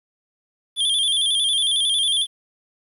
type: tone with vibrato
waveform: square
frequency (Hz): 3334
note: G#7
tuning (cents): +6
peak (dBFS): -18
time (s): 0.76-2.27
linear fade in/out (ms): 50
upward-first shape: square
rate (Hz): 11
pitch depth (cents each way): 67
effects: resampled to 32000 Hz + 9-bit